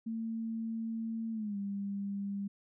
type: tone with pitch glide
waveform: sine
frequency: 225.5 to 199.74 Hz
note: A3 to G3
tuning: +43 to +33 cents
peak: -34 dBFS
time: 0.06-2.48 s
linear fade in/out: 10 ms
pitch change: -210 cents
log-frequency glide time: 1.32-1.57 s
effects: none